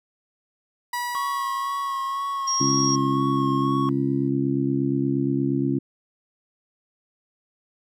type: tone with exponential decay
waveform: 30% pulse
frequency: 971 Hz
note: B5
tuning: 30 cents flat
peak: -22 dBFS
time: 0.93-4.29 s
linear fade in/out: 5 ms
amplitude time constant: 730 ms
type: tone with vibrato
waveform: triangle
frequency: 1095 Hz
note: C#6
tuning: 22 cents flat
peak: -23 dBFS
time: 1.15-3.89 s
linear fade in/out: 0 ms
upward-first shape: sine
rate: 2 Hz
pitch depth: 25 cents each way
type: tone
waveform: sine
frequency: 5610 Hz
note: F8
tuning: 7 cents sharp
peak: -22 dBFS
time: 2.47-2.96 s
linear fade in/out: 10 ms
type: harmonic tone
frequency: 68.5 Hz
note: C#2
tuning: 20 cents flat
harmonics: 2 / 3 / 4 / 5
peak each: -26 / -30 / -23 / -27 dBFS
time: 2.6-5.79 s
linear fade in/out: 10 ms
effects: none